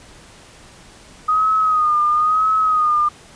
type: tone with vibrato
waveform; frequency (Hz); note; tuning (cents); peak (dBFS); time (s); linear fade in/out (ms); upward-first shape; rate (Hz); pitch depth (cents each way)
sine; 1244.5; D#6; 0; -13; 1.28-3.09; 10; sine; 1; 58
effects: pink hiss -44 dBFS RMS until 3.35 s + resampled to 22050 Hz